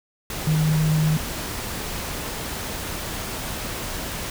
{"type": "tone in noise", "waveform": "sine", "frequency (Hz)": 155.56, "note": "D#3", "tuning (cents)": 0, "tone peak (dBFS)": -17, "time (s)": [0.47, 1.17], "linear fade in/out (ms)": 2, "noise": "pink", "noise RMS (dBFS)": -30, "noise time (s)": [0.3, 4.3], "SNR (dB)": 10, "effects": []}